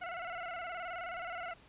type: tone with vibrato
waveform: 20% pulse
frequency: 698.5 Hz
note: F5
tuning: in tune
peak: -34 dBFS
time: 0.01-1.54 s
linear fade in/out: 10 ms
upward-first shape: square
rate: 19 Hz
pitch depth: 66 cents each way
effects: pink hiss -60 dBFS RMS until 1.68 s + resampled to 8000 Hz